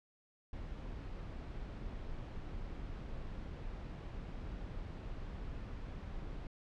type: noise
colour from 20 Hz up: brown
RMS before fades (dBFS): -44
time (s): 0.53-6.47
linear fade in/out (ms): 2
effects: low-pass 4000 Hz 12 dB/octave